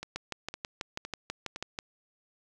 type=two click trains; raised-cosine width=0.2 ms; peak=-21 / -17 dBFS; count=4 / 11; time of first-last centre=0.03-1.561 / 0.16-1.789 s; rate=1.96 / 6.14 Hz; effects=none